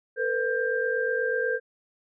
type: tone cluster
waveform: sine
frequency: 454.8 / 503 / 1588 Hz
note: A#4 / B4 / G6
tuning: -43 / +32 / +22 cents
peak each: -28 dBFS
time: 0.16-1.6 s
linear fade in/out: 50 ms
effects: none